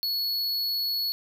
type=tone; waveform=square; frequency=4383 Hz; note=C#8; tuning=20 cents flat; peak=-26 dBFS; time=0.03-1.12 s; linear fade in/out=0 ms; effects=none